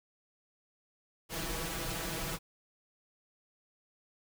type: noise with comb filter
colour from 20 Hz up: pink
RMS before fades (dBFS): -37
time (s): 1.29-2.39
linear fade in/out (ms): 50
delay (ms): 6.1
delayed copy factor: +0.95
effects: none